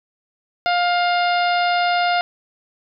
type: harmonic tone with a mistuned harmonic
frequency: 705 Hz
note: F5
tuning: 16 cents sharp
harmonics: 1 / 2 / 3 / 4 / 5 / 6 / 7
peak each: -17 / -23 / -27 / -29 / -31 / -33 / -34 dBFS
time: 0.66-2.21 s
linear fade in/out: 0 ms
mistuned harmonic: 5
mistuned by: +25 cents
effects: none